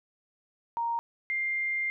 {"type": "tone pair in turn", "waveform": "sine", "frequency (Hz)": [932.3, 2100], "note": ["A#5", "C7"], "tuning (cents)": [0, 6], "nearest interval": "octave + major second", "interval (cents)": 1406, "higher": "second", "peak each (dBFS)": -27, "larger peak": "neither", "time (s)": [[0.77, 0.99], [1.3, 1.9]], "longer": "second", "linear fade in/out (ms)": 0, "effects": []}